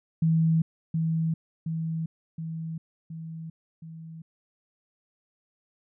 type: tone with echo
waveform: sine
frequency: 162.1 Hz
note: E3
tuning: 29 cents flat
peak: -19 dBFS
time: 0.22-0.62 s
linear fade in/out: 5 ms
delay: 720 ms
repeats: 5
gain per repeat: -4 dB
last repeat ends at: 4.22 s
effects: none